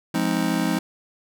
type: chord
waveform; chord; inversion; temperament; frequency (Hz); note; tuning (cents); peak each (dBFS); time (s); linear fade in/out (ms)
square; F minor seventh; none; just; 174.61 / 209.5 / 261.9 / 314.3; F3 / Ab3 / C4 / Eb4; 0 / +15 / +2 / +18; -27; 0.14-0.79; 5
effects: none